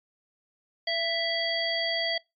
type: harmonic tone with a mistuned harmonic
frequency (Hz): 659.3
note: E5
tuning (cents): 0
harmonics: 1 / 3 / 5 / 7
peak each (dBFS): -31 / -31 / -31 / -31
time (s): 0.87-2.18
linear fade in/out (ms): 5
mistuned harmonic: 1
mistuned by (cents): +26
effects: noise-tail reverb RT60 0.2 s tail -23 dB re dry + MP3 96 kbps